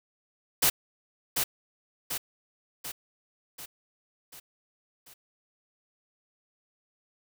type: noise with echo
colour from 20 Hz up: white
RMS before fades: -22 dBFS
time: 0.62-0.7 s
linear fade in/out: 10 ms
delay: 740 ms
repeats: 6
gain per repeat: -5 dB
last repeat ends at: 5.14 s
effects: none